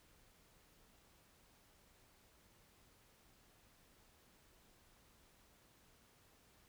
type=silence; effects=pink hiss -69 dBFS RMS until 6.68 s